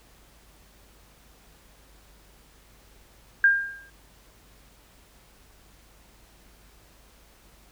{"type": "tone with exponential decay", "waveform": "sine", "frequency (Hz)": 1604, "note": "G6", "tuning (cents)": 39, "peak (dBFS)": -12, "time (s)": [3.44, 3.9], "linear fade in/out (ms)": 2, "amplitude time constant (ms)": 99, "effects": ["added 50 Hz sine -57 dBFS peak until 7.71 s", "pink hiss -57 dBFS RMS until 7.71 s"]}